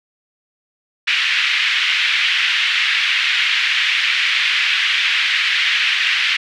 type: band-pass noise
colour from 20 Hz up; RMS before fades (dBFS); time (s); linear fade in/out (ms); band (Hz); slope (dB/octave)
white; -17; 1.07-6.37; 10; 1800 to 3100; 24
effects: none